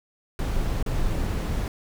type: noise with dropouts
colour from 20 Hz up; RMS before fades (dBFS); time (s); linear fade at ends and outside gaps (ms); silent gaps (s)
brown; -25; 0.39-1.68; 1; 0.827-0.862
effects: none